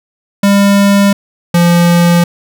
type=tone pair in turn; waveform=square; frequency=200 / 172.57 Hz; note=G3 / F3; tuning=+35 / -20 cents; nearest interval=minor third; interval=255 cents; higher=first; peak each=-6 dBFS; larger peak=neither; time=0.43-1.13 / 1.54-2.24 s; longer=neither; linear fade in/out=5 ms; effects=none